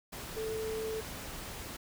sine tone in noise, 440 Hz, A4, in tune, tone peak -34 dBFS, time 0.36-1.01 s, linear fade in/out 10 ms, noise pink, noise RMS -43 dBFS, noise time 0.12-1.77 s, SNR +6 dB, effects none

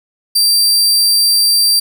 sawtooth tone, 4699 Hz, D8, in tune, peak -6 dBFS, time 0.35-1.8 s, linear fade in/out 10 ms, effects none

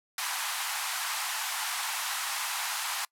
pink band-pass noise, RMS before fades -33 dBFS, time 0.18-3.05 s, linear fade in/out 2 ms, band 780 to 14000 Hz, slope 48 dB/octave, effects noise-tail reverb RT60 0.1 s tail -26 dB re dry

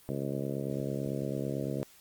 harmonic tone, 69 Hz, C#2, 7 cents flat, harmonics 2 / 3 / 4 / 5 / 6 / 7 / 8 / 9, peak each -36 / -38 / -39 / -40 / -41 / -41 / -42 / -43 dBFS, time 0.09-1.83 s, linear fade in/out 0 ms, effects white hiss -58 dBFS RMS until 2 s + Opus 24 kbps

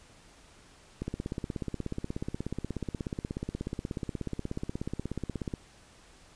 click train, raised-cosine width 3 ms, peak -20 dBFS, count 76, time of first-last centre 1.02-5.538 s, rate 16.6 Hz, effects pink hiss -57 dBFS RMS until 6.35 s + resampled to 22050 Hz

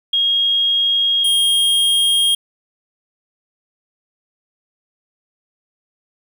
sine / square tone pair in turn, 3266 / 3240 Hz, G#7 / G#7, -30 / -43 cents, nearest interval unison, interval 13 cents, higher first, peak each -13 dBFS, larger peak neither, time 0.13-1.24 / 1.24-2.35 s, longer neither, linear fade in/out 5 ms, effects 8-bit

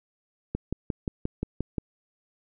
click train, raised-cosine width 3 ms, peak -15 dBFS, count 8, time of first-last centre 0.55-1.782 s, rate 5.68 Hz, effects none

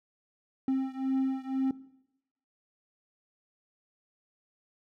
triangle beating tone pair, 264.5 / 266.5 Hz, C4 / C4, +19 / +32 cents, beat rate 2 Hz, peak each -27 / -30 dBFS, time 0.68-1.71 s, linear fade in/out 2 ms, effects noise-tail reverb RT60 0.8 s tail -18 dB re dry

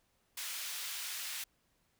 pink high-pass noise, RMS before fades -41 dBFS, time 0.37-1.44 s, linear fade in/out 5 ms, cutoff 2200 Hz, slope 12 dB/octave, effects pink hiss -75 dBFS RMS until 1.99 s

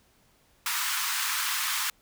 pink high-pass noise, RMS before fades -29 dBFS, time 0.66-1.9 s, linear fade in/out 2 ms, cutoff 1000 Hz, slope 48 dB/octave, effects pink hiss -64 dBFS RMS until 2.01 s

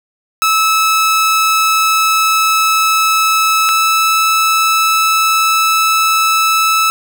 sawtooth tone pair in turn, 1303 / 1309.2 Hz, E6 / E6, -20 / -12 cents, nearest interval unison, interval 8 cents, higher second, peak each -6 / -6 dBFS, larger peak neither, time 0.42-3.69 / 3.69-6.9 s, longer first, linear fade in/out 0 ms, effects none

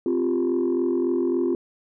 sine chord, C suspended fourth, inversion none, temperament just, 261.6 / 348.8 / 392.4 Hz, C4 / F4 / G4, 0 / -2 / +2 cents, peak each -24 / -21 / -26 dBFS, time 0.06-1.55 s, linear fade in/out 2 ms, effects tanh soft clip ceiling -15 dBFS

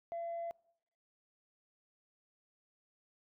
sine tone, 678 Hz, E5, 49 cents sharp, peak -36 dBFS, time 0.12-0.51 s, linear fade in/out 0 ms, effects noise-tail reverb RT60 0.8 s tail -25 dB re dry + tanh soft clip ceiling -35 dBFS

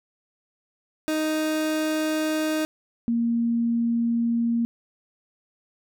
30% pulse / sine tone pair in turn, 311.1 / 233.4 Hz, D#4 / A#3, 0 / +2 cents, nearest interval perfect fourth, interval 498 cents, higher first, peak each -20 dBFS, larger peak neither, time 1.08-2.65 / 3.08-4.65 s, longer neither, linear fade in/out 0 ms, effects none

